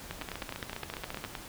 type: two click trains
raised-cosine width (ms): 0.3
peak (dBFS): -21 / -20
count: 16 / 13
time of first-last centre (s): 0.22-1.24 / 0.11-1.352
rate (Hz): 14.7 / 9.66
effects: pink hiss -46 dBFS RMS until 1.48 s